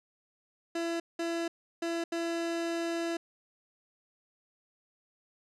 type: tone bursts at uneven times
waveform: 30% pulse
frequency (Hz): 335.8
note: E4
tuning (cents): +32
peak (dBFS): -28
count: 4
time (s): 0.75-1 / 1.19-1.48 / 1.82-2.04 / 2.12-3.17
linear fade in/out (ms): 5
effects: low-pass 8000 Hz 12 dB/octave